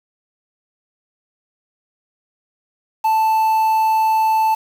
triangle tone with quantisation, 880 Hz, A5, in tune, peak -11 dBFS, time 3.04-4.55 s, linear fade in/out 10 ms, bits 6, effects none

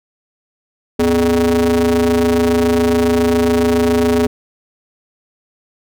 square ring-modulated tone, 86.9 Hz, F2, 8 cents flat, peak -9 dBFS, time 0.99-4.27 s, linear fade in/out 5 ms, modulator 334 Hz, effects none

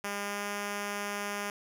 5% pulse tone with pitch glide, 202.6 to 204 Hz, G#3 to G#3, -43 to -31 cents, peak -22 dBFS, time 0.04-1.5 s, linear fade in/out 2 ms, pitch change +12 cents, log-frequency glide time 0.21-0.45 s, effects none

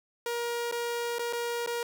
sawtooth tone with dropouts, 473.6 Hz, A#4, 27 cents sharp, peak -26 dBFS, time 0.26-1.83 s, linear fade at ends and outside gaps 2 ms, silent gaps 0.714-0.723 / 1.185-1.193 / 1.327-1.332 / 1.663-1.673 s, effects none

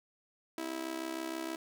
sawtooth tone with amplitude modulation, 326.4 Hz, E4, 17 cents flat, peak -29 dBFS, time 0.58-1.56 s, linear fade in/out 2 ms, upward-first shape sine, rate 66.4 Hz, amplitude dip 80%, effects none

